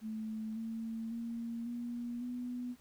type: tone with pitch steps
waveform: sine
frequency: 218.8 / 225.3 / 232.1 / 239 / 246.2 Hz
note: A3 / A3 / A#3 / A#3 / B3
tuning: -9 / +41 / -7 / +43 / -5 cents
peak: -37 dBFS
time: 0.01-2.76 s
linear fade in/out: 50 ms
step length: 550 ms
effects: pink hiss -65 dBFS RMS until 2.8 s